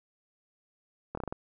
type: slowing click train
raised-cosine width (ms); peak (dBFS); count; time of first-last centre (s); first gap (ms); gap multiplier
1; -21; 6; 1.15-1.325; 24; 1.19
effects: none